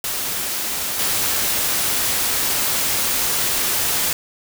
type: noise with level steps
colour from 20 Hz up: white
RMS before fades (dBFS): -24 / -20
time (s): 0.04-4.13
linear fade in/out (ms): 2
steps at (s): 0.99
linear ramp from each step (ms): 5
effects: none